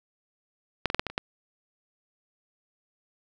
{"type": "clicks", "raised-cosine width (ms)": 0.3, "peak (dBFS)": [-7, -12, -8, -6, -14, -23, -10], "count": 7, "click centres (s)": [0.857, 0.901, 0.946, 0.995, 1.067, 1.1, 1.179], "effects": []}